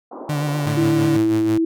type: band-pass noise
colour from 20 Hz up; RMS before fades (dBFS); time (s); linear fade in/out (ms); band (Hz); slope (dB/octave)
pink; -34; 0.11-0.69; 10; 250 to 1100; 48
type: tone with vibrato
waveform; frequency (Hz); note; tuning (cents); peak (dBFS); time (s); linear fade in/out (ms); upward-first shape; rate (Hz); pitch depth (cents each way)
35% pulse; 146.83; D3; 0; -18; 0.29-1.17; 5; sine; 8.1; 34
type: tone with tremolo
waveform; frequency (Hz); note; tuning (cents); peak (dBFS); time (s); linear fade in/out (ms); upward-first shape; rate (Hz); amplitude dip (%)
sawtooth; 110; A2; 0; -18; 0.66-1.58; 5; sine; 6.1; 60
type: tone with pitch glide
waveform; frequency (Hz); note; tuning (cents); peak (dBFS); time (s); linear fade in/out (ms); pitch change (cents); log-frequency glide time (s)
sine; 329.6 to 327.5; E4 to E4; 0 to -11; -15; 0.77-1.65; 5; -11; 0.89-1.09
effects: none